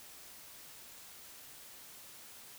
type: silence
effects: white hiss -53 dBFS RMS until 2.58 s